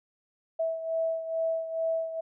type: beating tone pair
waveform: sine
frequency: 652 / 654.3 Hz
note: E5 / E5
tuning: -19 / -13 cents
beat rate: 2.3 Hz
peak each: -28 / -34 dBFS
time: 0.59-2.21 s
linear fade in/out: 10 ms
effects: none